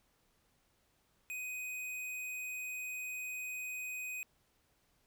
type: tone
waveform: square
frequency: 2500 Hz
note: D#7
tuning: 8 cents sharp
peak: -40 dBFS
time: 1.3-4.23 s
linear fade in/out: 0 ms
effects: pink hiss -74 dBFS RMS until 5.06 s